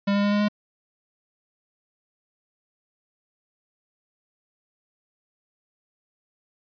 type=tone with pitch steps; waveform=square; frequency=200.6 / 202.5 / 204.3 / 206.2 / 208.2 Hz; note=G3 / G#3 / G#3 / G#3 / G#3; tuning=+40 / -43 / -28 / -12 / +5 cents; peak=-20 dBFS; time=0.07-0.485 s; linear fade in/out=10 ms; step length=83 ms; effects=resampled to 11025 Hz